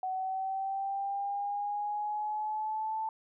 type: linear sweep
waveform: sine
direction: up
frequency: 748 to 883 Hz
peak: -31 dBFS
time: 0.03-3.09 s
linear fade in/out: 2 ms
effects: none